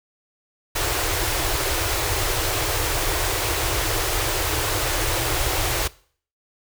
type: band-stop noise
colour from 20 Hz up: pink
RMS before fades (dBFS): -23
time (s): 0.75-5.88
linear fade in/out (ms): 10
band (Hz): 130 to 300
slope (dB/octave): 96
effects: noise-tail reverb RT60 0.5 s tail -21 dB re dry